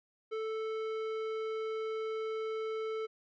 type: tone with tanh clipping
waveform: triangle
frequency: 440 Hz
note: A4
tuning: in tune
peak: -36 dBFS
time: 0.31-3.07 s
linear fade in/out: 20 ms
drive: 18 dB
effects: none